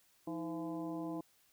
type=harmonic tone with a mistuned harmonic; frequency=169.6 Hz; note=E3; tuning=50 cents sharp; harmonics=1 / 2 / 3 / 4 / 5 / 6; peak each=-47 / -39 / -50 / -48 / -52 / -52 dBFS; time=0.27-1.21 s; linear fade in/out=5 ms; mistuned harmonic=2; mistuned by=-97 cents; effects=white hiss -70 dBFS RMS until 1.52 s